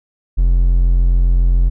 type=tone; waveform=triangle; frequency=43.65 Hz; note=F1; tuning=in tune; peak=-7 dBFS; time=0.37-1.7 s; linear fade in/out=20 ms; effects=none